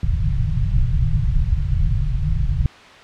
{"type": "low-pass noise", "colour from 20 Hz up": "pink", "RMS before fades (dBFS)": -18, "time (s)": [0.03, 2.66], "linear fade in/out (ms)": 2, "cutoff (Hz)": 160, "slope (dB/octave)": 96, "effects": ["white hiss -42 dBFS RMS until 3.03 s", "low-pass 3000 Hz 12 dB/octave"]}